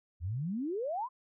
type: exponential sweep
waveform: sine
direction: up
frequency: 77.6 to 1078 Hz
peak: -32 dBFS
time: 0.2-1.09 s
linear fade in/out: 50 ms
effects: none